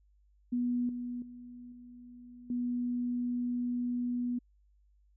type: tone with level steps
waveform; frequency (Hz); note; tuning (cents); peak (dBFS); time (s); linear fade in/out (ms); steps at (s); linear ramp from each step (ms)
sine; 244.2; B3; -19; -28 / -35 / -45 / -48 / -30; 0.52-4.39; 10; 0.89 / 1.22 / 1.72 / 2.5; 2
effects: added 50 Hz sine -63 dBFS peak until 5.16 s